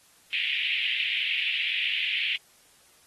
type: band-pass noise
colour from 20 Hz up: white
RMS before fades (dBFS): -28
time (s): 0.33-2.36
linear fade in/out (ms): 0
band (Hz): 2200 to 3100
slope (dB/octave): 48
effects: white hiss -59 dBFS RMS until 3.06 s + AAC 32 kbps